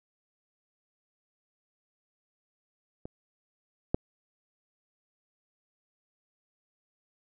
clicks, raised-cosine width 2 ms, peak -26 / -11 dBFS, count 2, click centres 3.055 / 3.945 s, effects none

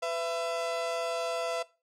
35% pulse tone pair together, 502 / 669.7 Hz, B4 / E5, +28 / +27 cents, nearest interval perfect fourth, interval 499 cents, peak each -33 / -30 dBFS, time 0.02-1.63 s, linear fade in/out 10 ms, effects noise-tail reverb RT60 0.3 s tail -20 dB re dry + low-pass 8000 Hz 12 dB/octave

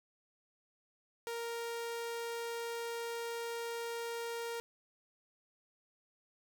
sawtooth tone, 466.2 Hz, A#4, in tune, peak -34 dBFS, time 1.27-4.6 s, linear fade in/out 0 ms, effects none

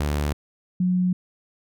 sawtooth / sine tone pair in turn, 73.42 / 181.62 Hz, D2 / F#3, 0 / -32 cents, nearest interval octave + major third, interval 1568 cents, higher second, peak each -18 dBFS, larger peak neither, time 0-0.33 / 0.8-1.13 s, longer neither, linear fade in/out 5 ms, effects none

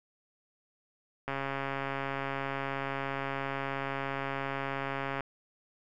click train, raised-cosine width 0.5 ms, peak -19 dBFS, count 539, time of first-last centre 1.28-5.207 s, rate 137 Hz, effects none

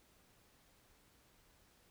silence, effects pink hiss -69 dBFS RMS until 1.9 s

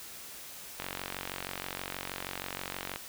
click train, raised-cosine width 0.3 ms, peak -19 dBFS, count 101, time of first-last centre 0.8-2.96 s, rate 46.3 Hz, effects white hiss -46 dBFS RMS until 3.08 s

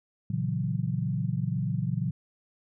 sine chord, F# dominant seventh, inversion first, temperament equal, 116.54 / 138.59 / 164.81 / 185 Hz, A#2 / C#3 / E3 / F#3, 0 / 0 / 0 / 0 cents, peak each -31 / -31 / -32 / -33 dBFS, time 0.3-2.11 s, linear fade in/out 5 ms, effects none

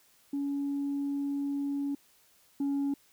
sine tone pair in turn, 281.7 / 280.1 Hz, C#4 / C#4, +28 / +18 cents, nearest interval unison, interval 10 cents, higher first, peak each -28 / -25 dBFS, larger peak second, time 0.33-1.95 / 2.6-2.94 s, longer first, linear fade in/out 5 ms, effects tanh soft clip ceiling -26 dBFS + white hiss -64 dBFS RMS until 3.12 s

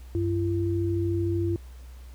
sine tone pair together, 95.3 / 339.6 Hz, G2 / F4, -48 / -48 cents, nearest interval octave + minor seventh, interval 2200 cents, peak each -26 dBFS, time 0.15-1.56 s, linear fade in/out 0 ms, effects added 62 Hz sine -41 dBFS peak until 2.14 s + pink hiss -57 dBFS RMS until 2.14 s

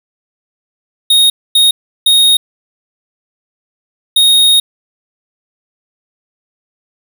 square tone bursts at uneven times, 3729 Hz, A#7, in tune, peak -6 dBFS, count 4, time 1.1-1.3 / 1.55-1.71 / 2.06-2.37 / 4.16-4.6 s, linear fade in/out 5 ms, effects none

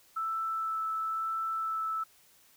sine tone with vibrato, 1318.5 Hz, E6, in tune, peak -30 dBFS, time 0.16-2.04 s, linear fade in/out 10 ms, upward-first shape sine, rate 1 Hz, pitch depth 8 cents each way, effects white hiss -62 dBFS RMS until 2.56 s

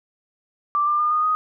sine tone with pitch steps, 1174.7 / 1192.5 / 1210.5 / 1228.8 / 1247.4 Hz, D6 / D6 / D#6 / D#6 / D#6, 0 / +26 / -48 / -22 / +4 cents, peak -17 dBFS, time 0.75-1.35 s, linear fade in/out 0 ms, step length 120 ms, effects none

